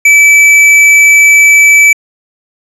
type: tone with hard clipping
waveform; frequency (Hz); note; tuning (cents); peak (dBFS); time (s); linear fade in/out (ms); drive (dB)
sine; 2307; D7; -31; -3; 0.05-1.93; 5; 10
effects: low-pass 11000 Hz 12 dB/octave